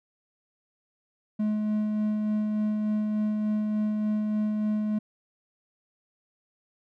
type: tone with tremolo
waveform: triangle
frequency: 212.6 Hz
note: G#3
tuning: 41 cents sharp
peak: -21 dBFS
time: 1.39-4.99 s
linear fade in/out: 10 ms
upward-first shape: sine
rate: 3.4 Hz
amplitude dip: 25%
effects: none